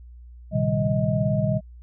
sine tone cluster, 115.2 / 132.3 / 154.9 / 196.4 / 629 Hz, A#2 / C3 / D#3 / G3 / D#5, -20 / +20 / -7 / +4 / +19 cents, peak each -26 dBFS, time 0.51-1.61 s, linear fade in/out 50 ms, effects added 60 Hz sine -41 dBFS peak until 1.82 s

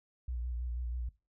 sine tone with vibrato, 60.5 Hz, B1, 35 cents flat, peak -33 dBFS, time 0.28-1.09 s, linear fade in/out 5 ms, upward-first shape square, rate 6.2 Hz, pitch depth 39 cents each way, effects noise-tail reverb RT60 0.3 s tail -21 dB re dry + tanh soft clip ceiling -29 dBFS

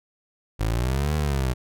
25% pulse exponential two-way sweep, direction up then down, 51.91 to 77.3 to 61.4 Hz, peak -18 dBFS, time 0.59-1.54 s, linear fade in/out 20 ms, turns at 1.15 s, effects none

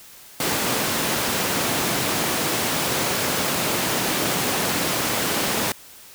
pink high-pass noise, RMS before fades -23 dBFS, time 0.4-5.72 s, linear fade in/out 2 ms, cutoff 170 Hz, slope 12 dB/octave, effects white hiss -45 dBFS RMS until 6.14 s

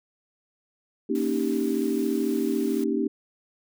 sine chord, Eb dominant seventh, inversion second, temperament equal, 233.1 / 277.2 / 311.1 / 392 Hz, Bb3 / Db4 / Eb4 / G4, 0 / 0 / 0 / 0 cents, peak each -28 dBFS, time 1.09-3.08 s, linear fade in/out 10 ms
white noise, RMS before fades -44 dBFS, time 1.15-2.84 s, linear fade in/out 2 ms
effects none

